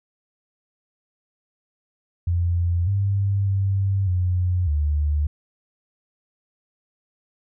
sine tone with pitch steps, 86.7 / 99.2 / 97.7 / 90.1 / 74.3 Hz, F2 / G2 / G2 / F#2 / D2, -12 / +21 / -5 / -45 / +21 cents, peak -18 dBFS, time 2.27-5.27 s, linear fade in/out 5 ms, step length 600 ms, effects none

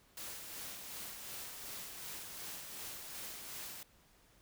white noise with tremolo, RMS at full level -45 dBFS, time 0.17-3.83 s, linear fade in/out 2 ms, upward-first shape sine, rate 2.7 Hz, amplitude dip 35%, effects pink hiss -67 dBFS RMS until 4.41 s

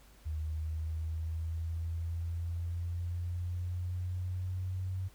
sine linear sweep, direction up, 77.3 to 93.9 Hz, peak -33 dBFS, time 0.25-5.09 s, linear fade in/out 20 ms, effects added 50 Hz sine -58 dBFS peak until 5.14 s + pink hiss -62 dBFS RMS until 5.14 s

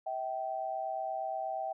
sine tone pair together, 645.6 / 774 Hz, E5 / G5, -36 / -22 cents, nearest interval minor third, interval 314 cents, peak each -37 / -35 dBFS, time 0.06-1.73 s, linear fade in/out 10 ms, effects none

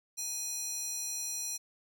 square tone with high-pass filter, 830.6 Hz, G#5, in tune, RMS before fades -37 dBFS, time 0.17-1.58 s, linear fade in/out 20 ms, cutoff 6100 Hz, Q 2.8, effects none

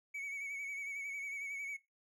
triangle tone with vibrato, 2245 Hz, C#7, 21 cents sharp, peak -38 dBFS, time 0.14-1.77 s, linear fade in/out 10 ms, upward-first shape sine, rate 11 Hz, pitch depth 42 cents each way, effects noise-tail reverb RT60 0.2 s tail -18 dB re dry

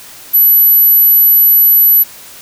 sine tone, 11840 Hz, F#9, in tune, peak -4 dBFS, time 0.33-2.04 s, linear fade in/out 20 ms, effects white hiss -34 dBFS RMS until 2.41 s

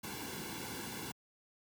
pink noise with comb filter, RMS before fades -43 dBFS, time 0.03-1.12 s, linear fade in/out 10 ms, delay 1.6 ms, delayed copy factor -0.75, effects high-pass 80 Hz 12 dB/octave

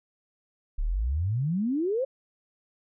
sine exponential sweep, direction up, 32.5 to 554.4 Hz, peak -24 dBFS, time 0.78-2.05 s, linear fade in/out 10 ms, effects none

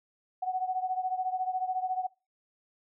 sine beating tone pair, 740 / 754 Hz, F#5 / F#5, 0 / +32 cents, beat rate 14 Hz, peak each -30 / -34 dBFS, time 0.42-2.07 s, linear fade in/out 10 ms, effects noise-tail reverb RT60 0.3 s tail -25 dB re dry

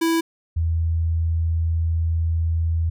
square / sine tone pair in turn, 329.6 / 82.22 Hz, E4 / E2, 0 / -4 cents, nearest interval 2 octaves, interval 2404 cents, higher first, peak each -18 dBFS, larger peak neither, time 0.01-0.21 / 0.56-2.9 s, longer second, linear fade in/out 10 ms, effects none

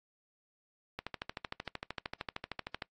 click train, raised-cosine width 0.3 ms, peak -21 dBFS, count 25, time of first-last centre 0.99-2.822 s, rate 13.1 Hz, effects noise-tail reverb RT60 0.1 s tail -21 dB re dry + AAC 32 kbps

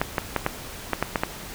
clicks, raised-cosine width 0.5 ms, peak -6 dBFS, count 8, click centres 0.015 / 0.182 / 0.363 / 0.464 / 0.933 / 1.026 / 1.158 / 1.235 s, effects pink hiss -38 dBFS RMS until 1.54 s

